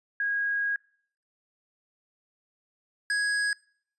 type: tone pair in turn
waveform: sine / square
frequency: 1642 / 1660.1 Hz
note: G#6 / G#6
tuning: -20 / -1 cents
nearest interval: unison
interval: 19 cents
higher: second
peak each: -25 dBFS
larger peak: neither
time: 0.2-0.76 / 3.1-3.53 s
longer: first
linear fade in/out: 2 ms
effects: noise-tail reverb RT60 0.6 s tail -26 dB re dry + resampled to 24000 Hz